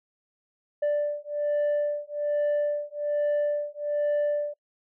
sine beating tone pair, 587.3 / 588.5 Hz, D5 / D5, 0 / +3 cents, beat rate 1.2 Hz, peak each -25 dBFS, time 0.82-4.54 s, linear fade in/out 10 ms, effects noise-tail reverb RT60 0.1 s tail -25 dB re dry + tanh soft clip ceiling -21 dBFS

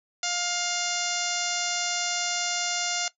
harmonic tone with a mistuned harmonic, 705 Hz, F5, 16 cents sharp, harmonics 1 / 2 / 3 / 4 / 5 / 6 / 7 / 8 / 9 / 10, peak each -35 / -35 / -35 / -35 / -35 / -35 / -35 / -35 / -35 / -35 dBFS, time 0.23-3.08 s, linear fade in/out 2 ms, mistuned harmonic 10, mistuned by +22 cents, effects noise-tail reverb RT60 0.1 s tail -17 dB re dry

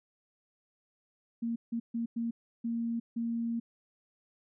sine tone bursts at uneven times, 232 Hz, A#3, 8 cents flat, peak -30 dBFS, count 6, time 1.42-1.56 / 1.72-1.8 / 1.94-2.06 / 2.16-2.31 / 2.64-3 / 3.16-3.6 s, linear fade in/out 10 ms, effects none

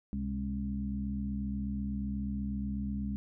harmonic tone with a mistuned harmonic, 68.2 Hz, C#2, 28 cents flat, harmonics 1 / 2 / 3 / 4, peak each -37 / -45 / -34 / -44 dBFS, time 0.13-3.16 s, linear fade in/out 0 ms, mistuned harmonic 2, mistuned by -84 cents, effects none

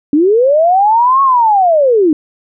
sine linear two-way sweep, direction up then down, 277.2 to 1108.7 to 288.9 Hz, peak -6 dBFS, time 0.13-2.13 s, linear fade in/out 2 ms, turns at 1.22 s, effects none

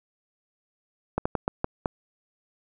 slowing click train, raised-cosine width 1 ms, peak -10 dBFS, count 6, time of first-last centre 1.18-1.858 s, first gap 75 ms, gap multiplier 1.3, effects none

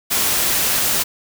white noise, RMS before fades -18 dBFS, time 0.1-1.04 s, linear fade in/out 20 ms, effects none

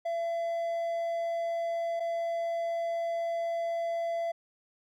triangle tone pair in turn, 674 / 674 Hz, E5 / E5, +38 / +38 cents, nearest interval unison, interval 0 cents, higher neither, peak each -27 / -27 dBFS, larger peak neither, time 0.05-2 / 2-4.32 s, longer second, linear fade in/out 10 ms, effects none

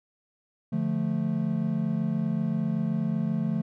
triangle chord, D minor, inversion none, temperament equal, 146.83 / 174.61 / 220 Hz, D3 / F3 / A3, 0 / 0 / 0 cents, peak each -29 / -27 / -26 dBFS, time 0.72-3.62 s, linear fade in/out 10 ms, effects none

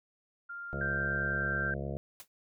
sine tone with pitch glide, 1396.9 to 1380.9 Hz, F6 to F6, 0 to -20 cents, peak -39 dBFS, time 0.49-1.71 s, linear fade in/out 10 ms, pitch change -20 cents, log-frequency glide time 1.29-1.46 s
harmonic tone, 69.5 Hz, C#2, 5 cents sharp, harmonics 1 / 2 / 3 / 5 / 6 / 7 / 8 / 9 / 10, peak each -40 / -38 / -42 / -45 / -47 / -45 / -46 / -45 / -50 dBFS, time 0.73-1.97 s, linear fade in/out 0 ms
sine tone, 1568 Hz, G6, in tune, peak -31 dBFS, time 0.81-1.74 s, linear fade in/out 2 ms
white noise with exponential decay, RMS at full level -42 dBFS, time 2.2-2.28 s, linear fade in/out 1 ms, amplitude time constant 16 ms
effects none

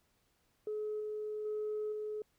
sine tone with level steps, 425.6 Hz, G#4, 42 cents sharp, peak -34 / -36 / -33 / -36 dBFS, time 0.67-2.22 s, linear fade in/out 2 ms, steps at 1 / 1.45 / 1.92 s, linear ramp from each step 5 ms, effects tanh soft clip ceiling -31 dBFS + pink hiss -75 dBFS RMS until 2.38 s

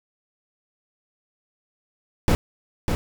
brown noise with echo, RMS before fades -17 dBFS, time 2.28-2.35 s, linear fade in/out 0 ms, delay 600 ms, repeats 1, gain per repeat -5 dB, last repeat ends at 2.95 s, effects none

